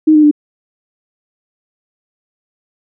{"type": "tone with pitch steps", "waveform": "sine", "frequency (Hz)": [311.2, 303.9, 296.8], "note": ["D#4", "D#4", "D4"], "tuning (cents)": [0, -41, 18], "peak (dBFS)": -4, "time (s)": [0.07, 0.313], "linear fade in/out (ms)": 10, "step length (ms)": 81, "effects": []}